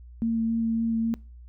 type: tone with vibrato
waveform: sine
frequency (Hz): 227.3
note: A#3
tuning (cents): -43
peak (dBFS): -22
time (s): 0.22-1.14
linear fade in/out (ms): 0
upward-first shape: sine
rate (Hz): 3.6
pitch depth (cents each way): 11
effects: noise-tail reverb RT60 0.4 s tail -25 dB re dry + added 60 Hz sine -43 dBFS peak until 1.48 s